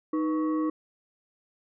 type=tone with frequency modulation; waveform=sine; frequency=311.1 Hz; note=D#4; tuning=in tune; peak=-24 dBFS; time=0.13-0.7 s; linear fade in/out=5 ms; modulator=803 Hz; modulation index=0.55; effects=none